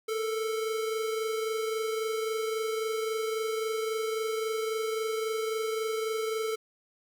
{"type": "tone pair together", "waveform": "square", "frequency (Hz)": [440, 463.7], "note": ["A4", "A#4"], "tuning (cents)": [0, -9], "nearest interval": "minor second", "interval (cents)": 91, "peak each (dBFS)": [-30, -40], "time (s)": [0.08, 6.56], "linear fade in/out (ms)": 10, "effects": []}